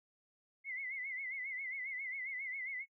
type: tone with vibrato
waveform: sine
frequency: 2093 Hz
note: C7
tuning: in tune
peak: -39 dBFS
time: 0.64-2.86 s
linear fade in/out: 50 ms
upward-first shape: sine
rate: 7.4 Hz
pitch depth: 95 cents each way
effects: noise-tail reverb RT60 0.1 s tail -22 dB re dry